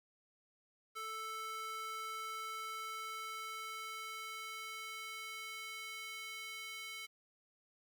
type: tone with high-pass filter sweep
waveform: square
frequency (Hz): 440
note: A4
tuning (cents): 0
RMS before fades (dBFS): -45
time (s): 0.95-7.07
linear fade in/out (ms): 20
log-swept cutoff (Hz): 1100 to 2300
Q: 2
effects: 11-bit